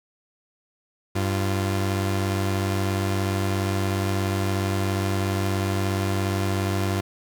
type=tone pair together; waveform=sawtooth; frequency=97 / 345.7 Hz; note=G2 / F4; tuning=-18 / -18 cents; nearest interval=octave + minor seventh; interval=2200 cents; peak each=-19 / -25 dBFS; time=1.15-7.01 s; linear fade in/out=10 ms; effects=none

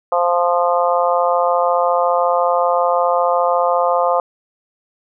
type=harmonic tone; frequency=174.61 Hz; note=F3; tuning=in tune; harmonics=3 / 4 / 5 / 6 / 7; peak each=-17 / -18 / -21 / -21 / -22 dBFS; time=0.12-4.2 s; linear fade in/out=2 ms; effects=none

